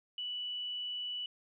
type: tone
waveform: sine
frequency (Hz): 2960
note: F#7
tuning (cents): 0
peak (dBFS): -36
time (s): 0.18-1.26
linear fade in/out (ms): 2
effects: none